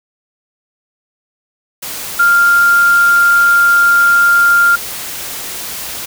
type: tone in noise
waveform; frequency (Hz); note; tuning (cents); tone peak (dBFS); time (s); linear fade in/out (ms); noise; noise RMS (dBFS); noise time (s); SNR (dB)
sine; 1396.9; F6; 0; -6; 2.19-4.76; 10; white; -24; 1.82-6.06; +15
effects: none